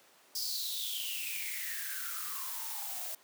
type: noise with high-pass filter sweep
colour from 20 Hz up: blue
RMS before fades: -38 dBFS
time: 0.35-3.15 s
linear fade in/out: 5 ms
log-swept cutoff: 5000 to 630 Hz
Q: 9.9
effects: pink hiss -61 dBFS RMS until 3.23 s + high-pass 400 Hz 12 dB/octave